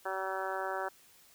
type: harmonic tone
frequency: 190.6 Hz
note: G3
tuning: 48 cents flat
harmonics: 2 / 3 / 4 / 5 / 6 / 7 / 8 / 9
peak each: -41 / -40 / -39 / -41 / -45 / -42 / -42 / -46 dBFS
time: 0.05-0.89 s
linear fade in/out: 10 ms
effects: white hiss -61 dBFS RMS until 1.34 s